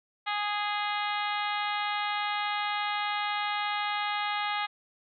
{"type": "harmonic tone", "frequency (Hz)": 414.1, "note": "G#4", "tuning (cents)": -5, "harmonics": [2, 3, 4, 5, 6, 7, 8, 9, 10], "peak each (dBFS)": [-32, -34, -38, -36, -41, -42, -40, -41, -47], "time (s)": [0.26, 4.67], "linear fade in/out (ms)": 20, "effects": []}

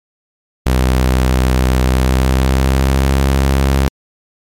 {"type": "tone with pitch glide", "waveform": "sawtooth", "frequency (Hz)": [63.8, 67.59], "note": ["C2", "C#2"], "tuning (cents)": [-43, -43], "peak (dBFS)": -6, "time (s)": [0.66, 3.88], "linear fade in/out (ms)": 0, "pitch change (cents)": 100, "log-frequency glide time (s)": [1.86, 3.16], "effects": ["MP3 64 kbps"]}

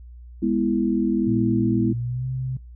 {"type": "chord", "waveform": "sine", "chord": "E major", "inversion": "first", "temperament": "just", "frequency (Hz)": [206, 247.2, 329.6], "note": ["G#3", "B3", "E4"], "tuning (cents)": [-14, 2, 0], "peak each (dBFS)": -23, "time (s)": [0.42, 1.93], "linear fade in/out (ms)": 10}
{"type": "tone with pitch glide", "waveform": "sine", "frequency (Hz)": [117.5, 129.62], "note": ["A#2", "C3"], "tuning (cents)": [14, -16], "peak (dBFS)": -24, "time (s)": [1.27, 2.57], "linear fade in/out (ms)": 5, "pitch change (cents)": 170, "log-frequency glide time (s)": [1.94, 2.28]}
{"effects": ["noise-tail reverb RT60 0.3 s tail -26 dB re dry", "added 60 Hz sine -39 dBFS peak until 2.75 s"]}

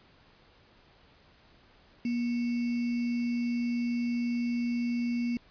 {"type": "tone with sample-and-hold", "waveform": "sine", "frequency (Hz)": 238.8, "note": "A#3", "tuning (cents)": 42, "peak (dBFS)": -27, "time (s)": [2.05, 5.37], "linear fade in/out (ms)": 2, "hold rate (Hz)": 2450, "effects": ["pink hiss -60 dBFS RMS until 5.5 s", "resampled to 11025 Hz"]}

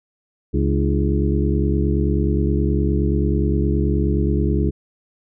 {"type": "harmonic tone with a mistuned harmonic", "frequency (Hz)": 69.5, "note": "C#2", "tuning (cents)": 5, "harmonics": [1, 2, 3, 4, 5, 6], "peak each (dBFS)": [-19, -22, -24, -25, -26, -27], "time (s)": [0.53, 4.71], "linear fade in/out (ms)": 20, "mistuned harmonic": 4, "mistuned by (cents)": 130, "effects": []}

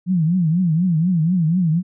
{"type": "tone with vibrato", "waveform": "sine", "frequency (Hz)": 170.3, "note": "F3", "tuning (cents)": -43, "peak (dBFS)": -14, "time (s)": [0.06, 1.83], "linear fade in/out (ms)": 50, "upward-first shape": "triangle", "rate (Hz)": 4.1, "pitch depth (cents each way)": 200, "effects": []}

